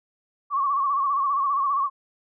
sine tone with vibrato, 1115 Hz, C#6, 10 cents sharp, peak -20 dBFS, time 0.5-1.9 s, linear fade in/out 50 ms, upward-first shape sine, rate 15 Hz, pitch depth 77 cents each way, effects none

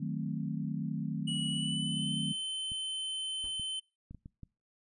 sine chord, D# diminished seventh, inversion none, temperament equal, 155.56 / 185 / 220 / 261.6 Hz, D#3 / F#3 / A3 / C4, 0 / 0 / 0 / 0 cents, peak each -36 / -38 / -38 / -41 dBFS, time 0-2.33 s, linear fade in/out 10 ms
square tone with pitch glide, 2930 to 3070 Hz, F#7 to G7, -18 to -37 cents, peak -35 dBFS, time 1.27-3.8 s, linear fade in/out 10 ms, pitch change +81 cents, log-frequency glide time 1.49-2.13 s
clicks, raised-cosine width 5 ms, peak -34 dBFS, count 6, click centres 2.719 / 3.597 / 4.11 / 4.147 / 4.259 / 4.433 s
brown noise with exponential decay, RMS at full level -47 dBFS, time 3.44-3.65 s, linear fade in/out 1 ms, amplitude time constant 45 ms
effects noise-tail reverb RT60 0.3 s tail -24 dB re dry + resampled to 24000 Hz

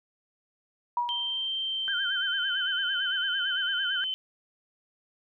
sine tone with exponential decay, 962 Hz, B5, 46 cents flat, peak -22 dBFS, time 0.97-1.48 s, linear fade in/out 2 ms, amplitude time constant 110 ms
sine tone with pitch glide, 3136 to 3064 Hz, G7 to G7, 0 to -40 cents, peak -28 dBFS, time 1.09-4.14 s, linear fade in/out 0 ms, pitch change -40 cents, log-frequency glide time 1.61-2.55 s
sine tone with vibrato, 1516 Hz, F#6, 42 cents sharp, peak -29 dBFS, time 1.88-4.04 s, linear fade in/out 0 ms, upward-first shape sine, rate 8.9 Hz, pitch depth 120 cents each way
effects none

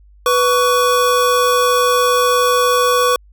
square tone pair together, 493.9 / 1126.8 Hz, B4 / C#6, 0 / +28 cents, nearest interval octave + major second, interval 1428 cents, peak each -15 dBFS, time 0.26-3.16 s, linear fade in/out 2 ms, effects added 50 Hz sine -43 dBFS peak until 3.32 s

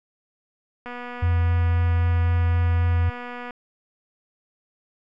click train, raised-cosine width 0.5 ms, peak -21 dBFS, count 647, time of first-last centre 0.86-3.508 s, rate 244 Hz
sine tone with vibrato, 86.5 Hz, F2, 16 cents flat, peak -17 dBFS, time 1.22-3.1 s, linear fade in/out 10 ms, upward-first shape sine, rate 3.8 Hz, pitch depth 16 cents each way
effects none

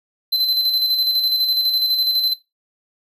square tone with tremolo, 4061 Hz, B7, 48 cents sharp, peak -15 dBFS, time 0.32-2.34 s, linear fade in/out 10 ms, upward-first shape square, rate 12 Hz, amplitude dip 40%, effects noise-tail reverb RT60 0.2 s tail -17 dB re dry

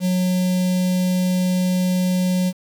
square tone with notch filter, 182.6 Hz, F#3, 23 cents flat, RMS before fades -19 dBFS, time 0-2.53 s, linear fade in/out 50 ms, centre 1300 Hz, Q 0.51, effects 8-bit

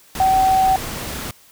sine tone in noise, 761 Hz, F#5, 48 cents sharp, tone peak -12 dBFS, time 0.2-0.76 s, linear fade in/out 2 ms, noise pink, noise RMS -28 dBFS, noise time 0.15-1.31 s, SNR +13 dB, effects white hiss -50 dBFS RMS until 1.51 s

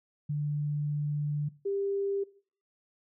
sine tone pair in turn, 147.4 / 397 Hz, D3 / G4, +7 / +22 cents, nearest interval octave + perfect fourth, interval 1715 cents, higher second, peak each -28 dBFS, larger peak neither, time 0.29-1.49 / 1.65-2.24 s, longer first, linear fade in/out 10 ms, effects noise-tail reverb RT60 0.5 s tail -20 dB re dry

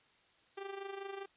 sawtooth tone with amplitude modulation, 393.5 Hz, G4, 7 cents sharp, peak -35 dBFS, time 0.57-1.26 s, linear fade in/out 10 ms, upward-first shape sine, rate 25 Hz, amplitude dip 65%, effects white hiss -68 dBFS RMS until 1.36 s + resampled to 8000 Hz

